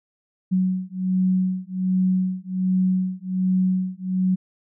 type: beating tone pair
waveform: sine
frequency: 185 / 186.3 Hz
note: F#3 / F#3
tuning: 0 / +12 cents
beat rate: 1.3 Hz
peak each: -22 / -22 dBFS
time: 0.51-4.36 s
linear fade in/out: 20 ms
effects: none